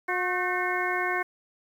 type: harmonic tone with a mistuned harmonic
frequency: 361 Hz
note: F#4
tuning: 43 cents flat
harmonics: 1 / 2 / 3 / 4 / 5 / 6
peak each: -32 / -32 / -32 / -32 / -32 / -32 dBFS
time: 0.08-1.23 s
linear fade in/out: 10 ms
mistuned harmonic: 4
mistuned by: +88 cents
effects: 9-bit